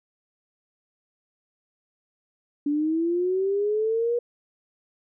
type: linear sweep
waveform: sine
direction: up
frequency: 285.9 to 482.6 Hz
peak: -21 dBFS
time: 2.66-4.19 s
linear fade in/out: 5 ms
effects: none